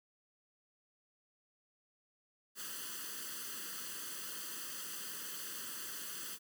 white noise with comb filter, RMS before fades -44 dBFS, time 2.55-6.39 s, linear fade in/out 50 ms, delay 0.65 ms, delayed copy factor +0.85, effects high-pass 200 Hz 12 dB/octave

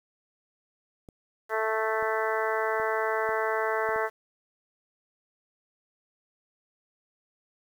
clicks, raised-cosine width 2 ms, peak -32 dBFS, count 6, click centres 1.088 / 2.026 / 2.799 / 3.291 / 3.89 / 3.961 s
harmonic tone, 220 Hz, A3, in tune, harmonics 2 / 3 / 4 / 5 / 6 / 7 / 8 / 9, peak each -30 / -32 / -33 / -34 / -35 / -35 / -36 / -37 dBFS, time 1.49-4.1 s, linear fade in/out 50 ms
effects 9-bit

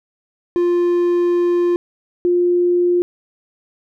triangle / sine tone pair in turn, 350 / 352.8 Hz, F4 / F4, +4 / +18 cents, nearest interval unison, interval 14 cents, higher second, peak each -11 / -12 dBFS, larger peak first, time 0.56-1.76 / 2.25-3.02 s, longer first, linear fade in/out 0 ms, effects none

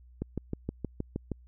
click train, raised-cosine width 3 ms, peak -19 dBFS, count 8, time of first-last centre 0.22-1.317 s, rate 6.38 Hz, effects added 61 Hz sine -52 dBFS peak until 1.47 s

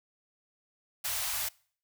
white band-stop noise, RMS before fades -33 dBFS, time 1.04-1.49 s, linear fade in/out 10 ms, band 120 to 590 Hz, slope 48 dB/octave, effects noise-tail reverb RT60 0.5 s tail -24 dB re dry

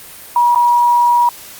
sine tone with dropouts, 960 Hz, B5, 49 cents flat, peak -8 dBFS, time 0.36-1.29 s, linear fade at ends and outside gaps 2 ms, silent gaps 0.548-0.558 s, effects white hiss -35 dBFS RMS until 1.59 s + Opus 32 kbps

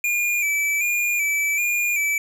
square tone with vibrato, 2365 Hz, D7, 12 cents sharp, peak -20 dBFS, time 0.04-2.18 s, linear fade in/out 2 ms, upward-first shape square, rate 1.3 Hz, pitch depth 41 cents each way, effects none

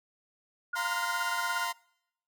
sine tone with tremolo, 1425 Hz, F6, 34 cents sharp, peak -29 dBFS, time 0.73-1.67 s, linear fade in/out 5 ms, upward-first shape sine, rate 17 Hz, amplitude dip 85%
sawtooth chord, F suspended fourth, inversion none, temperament equal with one note detuned, 698.5 / 932.3 / 1031.5 Hz, F5 / Bb5 / C6, 0 / 0 / -25 cents, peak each -36 / -31 / -30 dBFS, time 0.75-1.73 s, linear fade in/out 20 ms
effects noise-tail reverb RT60 0.8 s tail -25 dB re dry

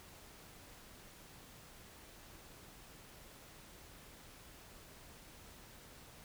silence, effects pink hiss -57 dBFS RMS until 6.24 s

